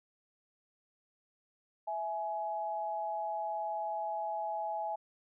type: tone pair together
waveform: sine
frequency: 659.3 / 840.1 Hz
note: E5 / G#5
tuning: 0 / +20 cents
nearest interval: major third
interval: 420 cents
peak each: -38 / -35 dBFS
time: 1.87-4.96 s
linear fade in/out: 10 ms
effects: none